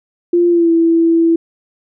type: tone with pitch glide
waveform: sine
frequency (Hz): 347.3 to 331.6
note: F4 to E4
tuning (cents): -10 to +10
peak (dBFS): -8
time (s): 0.33-1.36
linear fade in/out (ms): 5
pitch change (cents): -80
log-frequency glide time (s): 0.49-0.71
effects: none